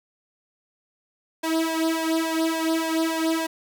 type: tone with flanger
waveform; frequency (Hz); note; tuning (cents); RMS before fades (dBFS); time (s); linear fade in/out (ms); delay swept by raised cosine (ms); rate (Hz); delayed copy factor
sawtooth; 324; E4; -30; -24; 1.43-3.47; 10; 1.9 to 2.88; 3.5; +0.9
effects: none